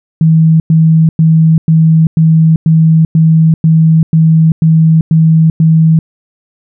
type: tone bursts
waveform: sine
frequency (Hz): 160.7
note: E3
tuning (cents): -44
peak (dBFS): -3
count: 12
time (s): 0.21-5.99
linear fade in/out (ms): 2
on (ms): 390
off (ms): 100
effects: none